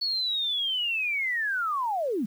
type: linear sweep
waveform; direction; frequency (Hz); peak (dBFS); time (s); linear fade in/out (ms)
sine; down; 4435 to 185; -25; 0.01-2.26; 10
effects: 9-bit